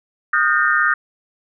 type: tone cluster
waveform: sine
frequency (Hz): 1237 / 1429 / 1566 / 1822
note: D#6 / F6 / G6 / A#6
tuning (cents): -10 / +39 / -2 / -40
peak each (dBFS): -19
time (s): 0.33-0.94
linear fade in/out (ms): 5
effects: none